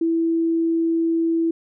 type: tone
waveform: sine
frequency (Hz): 330.1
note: E4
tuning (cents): +2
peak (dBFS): -17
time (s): 0.01-1.51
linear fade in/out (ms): 5
effects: none